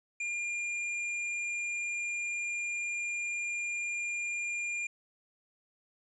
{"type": "tone with hard clipping", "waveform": "sine", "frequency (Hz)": 2406, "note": "D7", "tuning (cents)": 41, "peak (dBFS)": -34, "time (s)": [0.2, 4.87], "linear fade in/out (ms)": 5, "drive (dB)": 10, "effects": ["resampled to 24000 Hz"]}